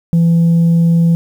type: tone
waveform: sine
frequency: 167.7 Hz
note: E3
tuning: 30 cents sharp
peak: -5 dBFS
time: 0.13-1.15 s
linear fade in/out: 0 ms
effects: tanh soft clip ceiling -6 dBFS + 7-bit